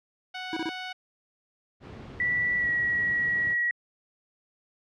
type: tone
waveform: 10% pulse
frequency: 740 Hz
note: F#5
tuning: in tune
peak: -25 dBFS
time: 0.34-0.93 s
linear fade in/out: 10 ms
type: tone bursts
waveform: square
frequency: 323.6 Hz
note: E4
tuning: 32 cents flat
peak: -29 dBFS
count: 3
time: 0.53-0.691 s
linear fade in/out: 0 ms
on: 35 ms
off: 28 ms
type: noise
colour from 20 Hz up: brown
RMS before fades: -37 dBFS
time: 1.8-3.56 s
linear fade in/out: 50 ms
type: tone with pitch glide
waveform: sine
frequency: 1957 to 1916.7 Hz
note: B6 to A#6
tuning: -16 to +48 cents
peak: -23 dBFS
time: 2.2-3.71 s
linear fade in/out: 2 ms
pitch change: -36 cents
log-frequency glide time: 2.58-2.69 s
effects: high-pass 100 Hz 12 dB/octave + low-pass 4000 Hz 12 dB/octave